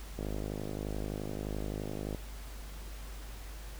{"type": "click train", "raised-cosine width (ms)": 2, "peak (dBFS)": -24, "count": 102, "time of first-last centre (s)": [0.19, 2.147], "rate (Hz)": 51.6, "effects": ["added 50 Hz sine -42 dBFS peak until 3.79 s", "pink hiss -51 dBFS RMS until 3.79 s"]}